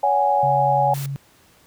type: chord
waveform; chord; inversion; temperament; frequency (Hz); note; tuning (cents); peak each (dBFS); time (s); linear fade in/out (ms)
sine; C# suspended fourth; none; equal with one note detuned; 564.1 / 740 / 830.6; C#5 / F#5 / G#5; +30 / 0 / 0; -22 / -22 / -17; 0.03-0.94; 5
type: tone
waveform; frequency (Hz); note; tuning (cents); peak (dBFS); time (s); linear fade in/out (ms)
sine; 138.59; C#3; 0; -24; 0.43-1.16; 0
type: noise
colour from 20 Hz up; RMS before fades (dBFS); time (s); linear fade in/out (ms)
white; -35; 0.94-1.06; 2
effects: pink hiss -54 dBFS RMS until 1.66 s + high-pass 80 Hz 12 dB/octave